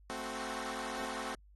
10% pulse chord, F# diminished, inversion first, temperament equal, 220 / 261.6 / 370 Hz, A3 / C4 / F#4, 0 / 0 / 0 cents, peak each -35 / -33 / -36 dBFS, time 0.1-1.35 s, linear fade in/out 0 ms, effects added 50 Hz sine -57 dBFS peak until 1.55 s + AAC 32 kbps

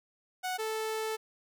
sawtooth tone pair in turn, 738 / 438.8 Hz, F#5 / A4, -5 / -5 cents, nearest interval major sixth, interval 900 cents, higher first, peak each -28 dBFS, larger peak neither, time 0.43-0.58 / 0.58-1.17 s, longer second, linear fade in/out 20 ms, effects none

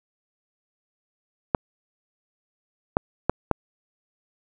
clicks, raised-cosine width 1 ms, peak -4 dBFS, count 4, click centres 1.548 / 2.969 / 3.296 / 3.513 s, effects none

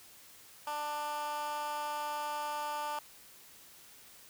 15% pulse tone with high-pass filter, 296.6 Hz, D4, 17 cents sharp, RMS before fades -37 dBFS, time 0.67-2.99 s, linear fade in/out 2 ms, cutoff 870 Hz, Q 2.5, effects white hiss -56 dBFS RMS until 4.29 s

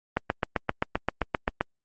click train, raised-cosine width 0.5 ms, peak -8 dBFS, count 12, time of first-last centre 0.17-1.61 s, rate 7.64 Hz, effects Opus 24 kbps

